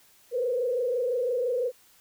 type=tone with frequency modulation; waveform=sine; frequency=493.9 Hz; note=B4; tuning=in tune; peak=-24 dBFS; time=0.31-1.72 s; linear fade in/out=50 ms; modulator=25.9 Hz; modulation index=1.1; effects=white hiss -59 dBFS RMS until 2 s